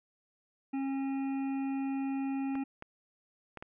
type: harmonic tone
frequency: 271.3 Hz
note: C#4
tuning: 37 cents flat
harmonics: 1 / 3 / 5 / 7 / 9 / 10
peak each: -31 / -43 / -55 / -57 / -52 / -58 dBFS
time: 0.73-2.64 s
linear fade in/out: 10 ms
type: clicks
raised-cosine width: 0.5 ms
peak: -28 dBFS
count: 4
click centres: 2.554 / 2.824 / 3.573 / 3.625 s
effects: none